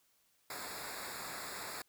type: noise with comb filter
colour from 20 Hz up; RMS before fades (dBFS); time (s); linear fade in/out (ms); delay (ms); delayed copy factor
pink; -44; 0.5-1.82; 2; 0.33; -0.95
effects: white hiss -73 dBFS RMS until 1.88 s